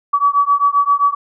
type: beating tone pair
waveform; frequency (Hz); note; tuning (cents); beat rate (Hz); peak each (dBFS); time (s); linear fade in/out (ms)
sine; 1138 / 1145.6; C#6 / D6; +45 / -43; 7.6; -14; 0.13-1.15; 10
effects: none